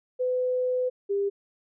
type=tone pair in turn; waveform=sine; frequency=504 / 400 Hz; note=B4 / G4; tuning=+35 / +35 cents; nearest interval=major third; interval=400 cents; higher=first; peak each=-23 dBFS; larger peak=neither; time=0.19-0.9 / 1.09-1.3 s; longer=first; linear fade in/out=20 ms; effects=none